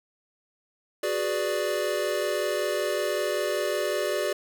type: chord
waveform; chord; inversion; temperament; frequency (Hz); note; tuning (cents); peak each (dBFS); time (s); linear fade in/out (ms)
square; G# half-diminished seventh; third; equal; 370 / 415.3 / 493.9 / 587.3; F#4 / G#4 / B4 / D5; 0 / 0 / 0 / 0; -32 / -32 / -35 / -29; 1.03-4.33; 5
effects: none